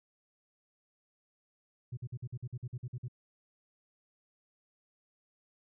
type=tone bursts; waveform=sine; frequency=123.47 Hz; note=B2; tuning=in tune; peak=-34 dBFS; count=12; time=1.92-3.083 s; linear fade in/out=10 ms; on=52 ms; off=49 ms; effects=tanh soft clip ceiling -34 dBFS